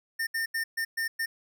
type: tone bursts at uneven times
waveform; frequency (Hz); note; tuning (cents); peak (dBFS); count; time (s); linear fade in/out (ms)
square; 1812; A#6; -50; -28; 6; 0.19-0.27 / 0.34-0.46 / 0.54-0.64 / 0.77-0.85 / 0.97-1.08 / 1.19-1.26; 10
effects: none